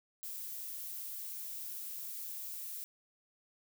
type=noise; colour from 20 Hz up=violet; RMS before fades=-43 dBFS; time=0.23-2.84 s; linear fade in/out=0 ms; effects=none